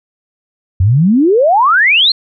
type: exponential sweep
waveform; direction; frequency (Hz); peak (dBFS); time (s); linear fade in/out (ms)
sine; up; 85.8 to 4337; -6; 0.8-2.12; 5
effects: none